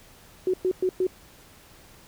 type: tone bursts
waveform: sine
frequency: 370 Hz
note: F#4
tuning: in tune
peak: -20 dBFS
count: 4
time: 0.47-1.068 s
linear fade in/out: 2 ms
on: 67 ms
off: 110 ms
effects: pink hiss -52 dBFS RMS until 2.07 s